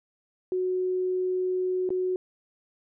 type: tone with dropouts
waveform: sine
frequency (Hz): 368.3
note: F#4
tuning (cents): -8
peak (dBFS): -24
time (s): 0.52-2.16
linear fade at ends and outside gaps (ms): 1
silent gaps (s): 1.891-1.904
effects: none

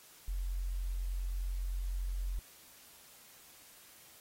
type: tone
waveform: sine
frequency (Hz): 45.01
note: F#1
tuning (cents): -47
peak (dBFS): -33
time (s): 0.28-2.39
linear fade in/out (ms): 0
effects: white hiss -58 dBFS RMS until 4.2 s + AAC 48 kbps

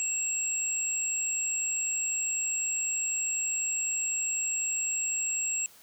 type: tone pair together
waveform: sine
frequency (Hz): 2667 / 7624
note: E7 / A#8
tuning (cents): +20 / +38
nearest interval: octave + tritone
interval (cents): 1818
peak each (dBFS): -36 / -28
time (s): 0-5.66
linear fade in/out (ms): 0
effects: white hiss -55 dBFS RMS until 5.82 s

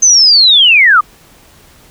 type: linear sweep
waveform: sine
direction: down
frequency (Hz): 6300 to 1154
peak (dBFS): -3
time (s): 0.02-1.01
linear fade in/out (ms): 10
effects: pink hiss -43 dBFS RMS until 1.9 s

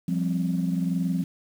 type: chord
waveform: sine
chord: F suspended second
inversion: none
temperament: equal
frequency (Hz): 174.61 / 196 / 261.6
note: F3 / G3 / C4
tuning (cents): 0 / 0 / 0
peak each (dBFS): -24 / -29 / -29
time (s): 0.08-1.24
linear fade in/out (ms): 5
effects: tanh soft clip ceiling -15 dBFS + 8-bit

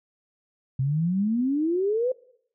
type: exponential sweep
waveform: sine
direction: up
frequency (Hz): 128.5 to 523.3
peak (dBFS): -21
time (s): 0.79-2.12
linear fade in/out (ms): 5
effects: noise-tail reverb RT60 0.7 s tail -22 dB re dry

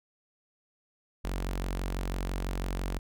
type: tone with notch filter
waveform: sawtooth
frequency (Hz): 46.02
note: F#1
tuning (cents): -9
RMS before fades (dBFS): -33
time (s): 1.24-2.99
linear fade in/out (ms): 10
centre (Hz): 110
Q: 1.7
effects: none

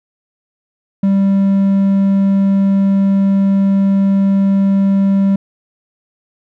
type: tone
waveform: triangle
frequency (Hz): 196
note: G3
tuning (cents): 0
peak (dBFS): -7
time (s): 1.03-5.36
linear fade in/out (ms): 5
effects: none

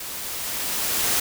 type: noise with level ramp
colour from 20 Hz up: white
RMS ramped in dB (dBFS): -34 to -21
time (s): 0-1.2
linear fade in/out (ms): 5
effects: none

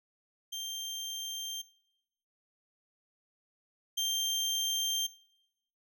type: tone pair in turn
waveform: 30% pulse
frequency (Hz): 3167 / 3167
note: G7 / G7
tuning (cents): +17 / +17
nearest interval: unison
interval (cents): 0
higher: neither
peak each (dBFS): -33 / -26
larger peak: second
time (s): 0.52-1.62 / 3.97-5.07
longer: neither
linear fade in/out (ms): 10
effects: noise-tail reverb RT60 0.9 s tail -23 dB re dry

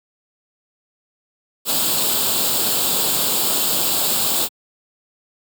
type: noise with comb filter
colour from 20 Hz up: white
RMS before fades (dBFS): -19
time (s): 1.65-4.49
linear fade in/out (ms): 50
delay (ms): 0.25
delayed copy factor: +0.7
effects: high-pass 150 Hz 12 dB/octave

